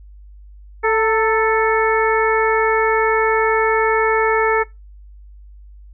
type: harmonic tone with a mistuned harmonic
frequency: 440 Hz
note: A4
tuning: in tune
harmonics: 1 / 2 / 3 / 4 / 5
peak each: -16 / -19 / -21 / -22 / -23 dBFS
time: 0.83-4.64 s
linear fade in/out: 20 ms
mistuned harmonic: 2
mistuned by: +40 cents
effects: noise-tail reverb RT60 0.2 s tail -21 dB re dry + added 50 Hz sine -38 dBFS peak until 5.93 s